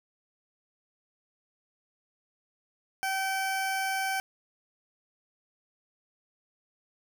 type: tone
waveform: 20% pulse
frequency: 770 Hz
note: G5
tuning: 31 cents flat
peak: -23 dBFS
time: 3.03-4.2 s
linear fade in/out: 0 ms
effects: none